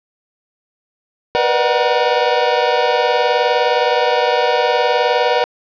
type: tone cluster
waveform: square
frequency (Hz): 479.2 / 498.6 / 601 / 748 / 951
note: A#4 / B4 / D5 / F#5 / A#5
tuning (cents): +48 / +16 / +40 / +19 / +34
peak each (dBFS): -20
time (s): 1.35-5.44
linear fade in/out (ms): 0
effects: resampled to 11025 Hz + 7-bit